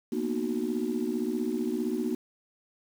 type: chord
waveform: sine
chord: B major seventh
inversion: third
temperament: just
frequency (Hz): 231.5 / 246.9 / 308.7 / 370.4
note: A#3 / B3 / D#4 / F#4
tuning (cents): -12 / 0 / -14 / +2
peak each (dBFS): -32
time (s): 0.12-2.15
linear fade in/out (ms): 5
effects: tanh soft clip ceiling -19 dBFS + 8-bit